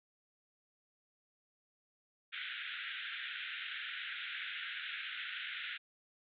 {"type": "band-pass noise", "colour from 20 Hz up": "pink", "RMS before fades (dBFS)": -43, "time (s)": [2.32, 5.78], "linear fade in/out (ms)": 20, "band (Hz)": [1400, 3700], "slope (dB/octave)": 96, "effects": []}